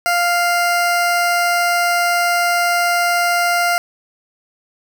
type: tone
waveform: 20% pulse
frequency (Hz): 698.5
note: F5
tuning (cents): 0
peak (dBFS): -9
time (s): 0.06-3.78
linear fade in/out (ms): 0
effects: none